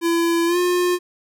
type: tone with pitch glide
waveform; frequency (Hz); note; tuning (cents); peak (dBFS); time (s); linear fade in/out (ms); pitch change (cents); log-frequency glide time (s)
square; 337 to 356.4; E4 to F4; +38 to +35; -17; 0.01-0.99; 50; +97; 0.46-0.58
effects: none